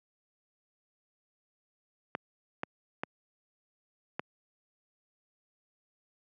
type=clicks; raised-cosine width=0.5 ms; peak=-17 dBFS; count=4; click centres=2.151 / 2.634 / 3.035 / 4.195 s; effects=high-pass 150 Hz 12 dB/octave